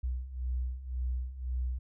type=beating tone pair; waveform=sine; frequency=61.4 / 63.3 Hz; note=B1 / B1; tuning=-9 / +43 cents; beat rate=1.9 Hz; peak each=-37 / -33 dBFS; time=0.03-1.79 s; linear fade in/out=10 ms; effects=none